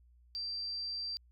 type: tone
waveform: sine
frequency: 4699 Hz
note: D8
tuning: in tune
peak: -36 dBFS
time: 0.35-1.17 s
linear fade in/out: 0 ms
effects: added 60 Hz sine -60 dBFS peak until 1.31 s